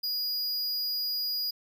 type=tone; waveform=square; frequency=4890 Hz; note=D#8; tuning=31 cents flat; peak=-29 dBFS; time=0.03-1.51 s; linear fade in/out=10 ms; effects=none